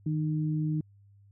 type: tone pair together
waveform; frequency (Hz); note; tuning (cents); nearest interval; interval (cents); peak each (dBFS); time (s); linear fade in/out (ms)
sine; 155.56 / 306.3; D#3 / D#4; 0 / -27; octave; 1173; -27 / -33; 0.06-0.81; 5
effects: added 100 Hz sine -55 dBFS peak until 1.31 s